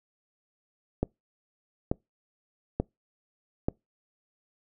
click train, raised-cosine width 2 ms, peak -12 dBFS, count 4, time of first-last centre 1.03-3.685 s, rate 1.13 Hz, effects noise-tail reverb RT60 0.2 s tail -26 dB re dry

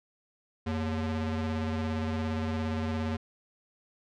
45% pulse ring-modulated tone, 159.9 Hz, D#3, 48 cents sharp, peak -26 dBFS, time 0.66-3.17 s, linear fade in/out 10 ms, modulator 71.3 Hz, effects low-pass 4000 Hz 12 dB/octave

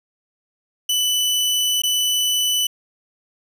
sawtooth tone with dropouts, 2985 Hz, F#7, 15 cents sharp, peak -14 dBFS, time 0.89-2.67 s, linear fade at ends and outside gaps 5 ms, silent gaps 1.82-1.835 s, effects none

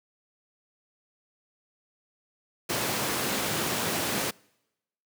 pink high-pass noise, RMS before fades -29 dBFS, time 2.69-4.31 s, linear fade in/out 10 ms, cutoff 150 Hz, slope 12 dB/octave, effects noise-tail reverb RT60 0.9 s tail -26 dB re dry + high-pass 80 Hz 12 dB/octave

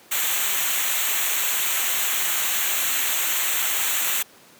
white noise with comb filter, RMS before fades -23 dBFS, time 0.11-4.23 s, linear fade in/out 10 ms, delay 0.2 ms, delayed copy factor -0.8, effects pink hiss -50 dBFS RMS until 4.59 s + high-pass 200 Hz 12 dB/octave

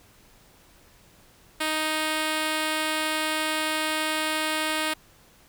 5% pulse tone, 311.6 Hz, D#4, 3 cents sharp, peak -13 dBFS, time 1.6-4.94 s, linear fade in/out 10 ms, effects pink hiss -56 dBFS RMS until 5.48 s

